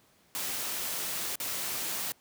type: noise with dropouts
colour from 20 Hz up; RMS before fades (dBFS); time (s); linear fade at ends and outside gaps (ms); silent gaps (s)
white; -34; 0.35-2.12; 0; 1.356-1.401
effects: pink hiss -64 dBFS RMS until 2.2 s + high-pass 100 Hz 12 dB/octave